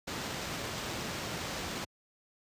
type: noise with sample-and-hold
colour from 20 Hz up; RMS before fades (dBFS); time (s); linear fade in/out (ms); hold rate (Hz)
pink; -37; 0.07-1.85; 10; 11025
effects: high-pass 80 Hz 12 dB/octave + resampled to 32000 Hz